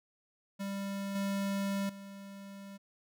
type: tone with level steps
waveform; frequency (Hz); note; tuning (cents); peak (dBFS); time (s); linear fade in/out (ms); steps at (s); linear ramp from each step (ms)
square; 197.6; G3; +14; -36 / -32 / -46; 0.59-2.78; 20; 1.15 / 1.89; 5
effects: none